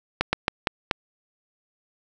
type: slowing click train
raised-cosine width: 0.3 ms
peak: -4 dBFS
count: 5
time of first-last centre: 0.21-0.912 s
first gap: 120 ms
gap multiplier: 1.26
effects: none